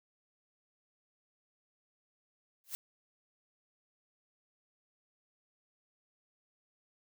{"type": "noise with exponential growth", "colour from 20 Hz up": "blue", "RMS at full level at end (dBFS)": -35, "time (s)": [2.64, 2.75], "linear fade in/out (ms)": 0, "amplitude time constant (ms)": 23, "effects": []}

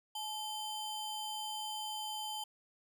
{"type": "ring-modulated tone", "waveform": "square", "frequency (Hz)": 1975.5, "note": "B6", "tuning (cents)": 0, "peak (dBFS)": -36, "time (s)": [0.15, 2.44], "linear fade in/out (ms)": 5, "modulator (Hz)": 1120, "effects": []}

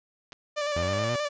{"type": "clicks", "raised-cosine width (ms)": 0.2, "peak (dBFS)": -26, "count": 2, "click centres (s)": [0.322, 0.329]}
{"type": "tone with vibrato", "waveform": "sawtooth", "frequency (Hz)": 588, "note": "D5", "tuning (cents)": 2, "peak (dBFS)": -23, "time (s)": [0.56, 1.29], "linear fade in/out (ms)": 20, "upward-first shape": "square", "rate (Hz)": 9.4, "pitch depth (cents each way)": 28}
{"type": "exponential sweep", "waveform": "sawtooth", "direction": "up", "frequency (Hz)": [82, 125.4], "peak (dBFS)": -25, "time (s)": [0.76, 1.16], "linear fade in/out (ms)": 5}
{"effects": ["resampled to 16000 Hz", "10-bit"]}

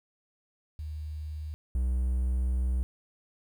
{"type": "tone pair in turn", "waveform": ["sine", "triangle"], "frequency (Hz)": [76.5, 62.91], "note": ["D#2", "B1"], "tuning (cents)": [-29, 33], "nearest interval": "minor third", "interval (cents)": 338, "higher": "first", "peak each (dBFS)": [-34, -23], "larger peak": "second", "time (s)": [[0.79, 1.54], [1.75, 2.83]], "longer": "second", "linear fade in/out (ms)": 0, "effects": ["10-bit"]}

